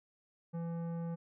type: tone with tanh clipping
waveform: triangle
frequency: 168 Hz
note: E3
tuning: 33 cents sharp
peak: -38 dBFS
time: 0.53-1.16 s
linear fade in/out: 20 ms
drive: 17 dB
effects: none